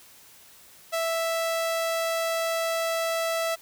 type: tone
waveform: sawtooth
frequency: 659.3 Hz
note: E5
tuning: in tune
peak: -21 dBFS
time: 0.92-3.56 s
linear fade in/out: 20 ms
effects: white hiss -52 dBFS RMS until 3.61 s